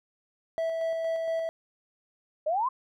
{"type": "tone with tremolo", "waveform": "triangle", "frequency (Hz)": 655, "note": "E5", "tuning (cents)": -11, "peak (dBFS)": -24, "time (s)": [0.58, 1.49], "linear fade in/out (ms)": 0, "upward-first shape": "square", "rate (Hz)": 4.3, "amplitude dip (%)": 25}
{"type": "exponential sweep", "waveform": "sine", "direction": "up", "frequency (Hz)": [587, 1088], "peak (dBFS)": -24, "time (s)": [2.46, 2.69], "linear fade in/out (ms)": 10}
{"effects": []}